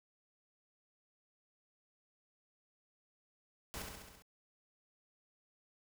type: noise with echo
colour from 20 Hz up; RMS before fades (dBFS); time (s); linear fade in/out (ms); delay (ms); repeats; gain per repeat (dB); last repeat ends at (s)
pink; -44; 3.74-3.82; 0; 67; 6; -3; 4.222
effects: none